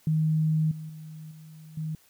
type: tone with level steps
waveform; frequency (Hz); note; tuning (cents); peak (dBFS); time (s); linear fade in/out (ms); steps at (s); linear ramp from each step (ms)
sine; 156.7; D#3; +13; -21 / -35 / -39 / -44 / -29; 0.07-1.95; 2; 0.71 / 0.89 / 1.31 / 1.77; 5
effects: white hiss -61 dBFS RMS until 2.09 s